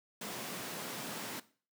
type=high-pass noise; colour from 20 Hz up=pink; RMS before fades=-42 dBFS; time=0.21-1.4 s; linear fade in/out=5 ms; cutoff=160 Hz; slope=24 dB/octave; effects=noise-tail reverb RT60 0.4 s tail -17 dB re dry